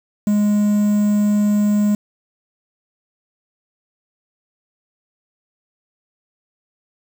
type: tone with quantisation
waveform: triangle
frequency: 207.7 Hz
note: G#3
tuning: in tune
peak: -11 dBFS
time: 0.27-1.95 s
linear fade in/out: 2 ms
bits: 6
effects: none